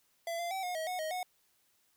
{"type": "tone with pitch steps", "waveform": "square", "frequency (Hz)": [674, 690, 766, 720, 638, 731, 628, 731], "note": ["E5", "F5", "G5", "F#5", "D#5", "F#5", "D#5", "F#5"], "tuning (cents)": [38, -21, -40, -47, 43, -21, 16, -21], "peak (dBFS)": -35, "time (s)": [0.27, 1.23], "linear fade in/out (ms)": 2, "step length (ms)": 120, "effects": ["white hiss -72 dBFS RMS until 1.96 s"]}